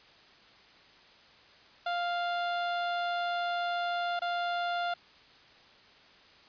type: tone with dropouts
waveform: 30% pulse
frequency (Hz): 698.5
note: F5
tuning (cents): 0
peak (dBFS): -27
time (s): 1.86-4.94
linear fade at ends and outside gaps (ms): 5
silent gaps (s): 4.193-4.218
effects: white hiss -57 dBFS RMS until 6.48 s + resampled to 11025 Hz